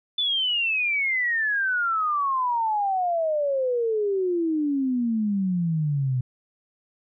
sine exponential sweep, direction down, 3520 to 124 Hz, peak -21 dBFS, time 0.18-6.21 s, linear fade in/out 5 ms, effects none

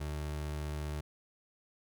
30% pulse tone, 75 Hz, D2, 37 cents sharp, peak -33 dBFS, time 0-1.01 s, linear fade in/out 10 ms, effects none

